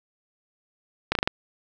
slowing click train, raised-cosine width 0.3 ms, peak -5 dBFS, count 5, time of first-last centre 1.12-1.275 s, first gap 32 ms, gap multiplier 1.13, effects none

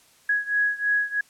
sine beating tone pair, 1666 / 1669.1 Hz, G#6 / G#6, +5 / +8 cents, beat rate 3.1 Hz, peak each -23 / -25 dBFS, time 0.29-1.21 s, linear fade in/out 5 ms, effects white hiss -57 dBFS RMS until 1.29 s + low-pass 11000 Hz 12 dB/octave

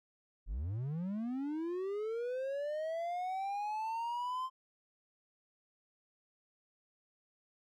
triangle linear sweep, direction up, 36.73 to 1046.5 Hz, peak -33 dBFS, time 0.46-4.5 s, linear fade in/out 50 ms, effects none

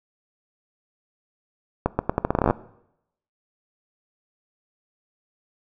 accelerating click train, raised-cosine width 1 ms, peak -5 dBFS, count 15, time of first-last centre 1.86-2.508 s, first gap 130 ms, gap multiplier 0.81, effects noise-tail reverb RT60 0.8 s tail -19 dB re dry

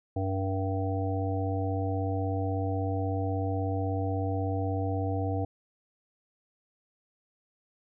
harmonic tone with a mistuned harmonic, 96.3 Hz, G2, 30 cents flat, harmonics 1 / 3 / 5 / 7 / 8, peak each -29 / -34 / -36 / -37 / -38 dBFS, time 0.16-5.45 s, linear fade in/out 5 ms, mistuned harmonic 5, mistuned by -16 cents, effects none

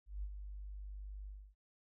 sine tone with ADSR envelope, 49.87 Hz, G1, 30 cents sharp, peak -37 dBFS, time 0.06-1.55 s, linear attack 170 ms, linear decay 54 ms, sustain -7 dB, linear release 280 ms, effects none

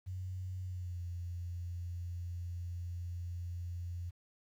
sine tone with pitch glide, 92.5 to 87.31 Hz, F#2 to F2, 0 to 0 cents, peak -38 dBFS, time 0.06-4.11 s, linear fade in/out 20 ms, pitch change -100 cents, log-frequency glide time 0.63-1.01 s, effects 11-bit

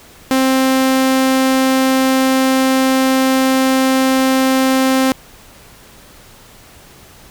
sawtooth tone, 263.2 Hz, C4, 10 cents sharp, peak -7 dBFS, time 0.31-5.12 s, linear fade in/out 0 ms, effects pink hiss -42 dBFS RMS until 7.3 s

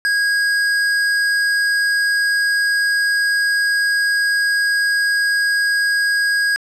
square tone, 1642 Hz, G#6, 20 cents flat, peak -15 dBFS, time 0.05-6.56 s, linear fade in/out 0 ms, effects low-pass 8000 Hz 12 dB/octave + 8-bit

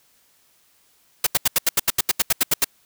white noise bursts, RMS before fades -17 dBFS, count 14, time 1.24-2.645 s, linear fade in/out 5 ms, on 27 ms, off 79 ms, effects white hiss -60 dBFS RMS until 2.85 s

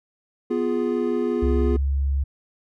triangle chord, F diminished, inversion second, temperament equal, 246.9 / 349.2 / 415.3 Hz, Cb4 / F4 / Ab4, 0 / 0 / 0 cents, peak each -23 / -23 / -23 dBFS, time 0.5-1.77 s, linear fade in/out 10 ms
sine tone, 69 Hz, C#2, 7 cents flat, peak -19 dBFS, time 1.42-2.24 s, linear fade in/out 10 ms
effects none

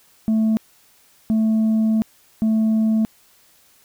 sine tone bursts at uneven times, 220 Hz, A3, in tune, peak -12 dBFS, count 3, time 0.28-0.57 / 1.3-2.02 / 2.42-3.05 s, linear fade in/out 0 ms, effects tanh soft clip ceiling -14 dBFS + white hiss -55 dBFS RMS until 3.84 s

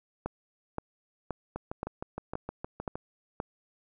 two click trains, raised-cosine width 1 ms, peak -21 / -18 dBFS, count 10 / 7, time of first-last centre 1.56-2.955 / 0.26-3.401 s, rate 6.45 / 1.91 Hz, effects none

